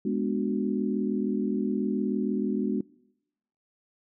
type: chord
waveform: sine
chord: G# half-diminished seventh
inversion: none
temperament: equal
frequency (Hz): 207.7 / 246.9 / 293.7 / 370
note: G#3 / B3 / D4 / F#4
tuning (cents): 0 / 0 / 0 / 0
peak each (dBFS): -28 / -30 / -32 / -32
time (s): 0.05-2.81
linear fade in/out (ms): 5
effects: noise-tail reverb RT60 0.9 s tail -24 dB re dry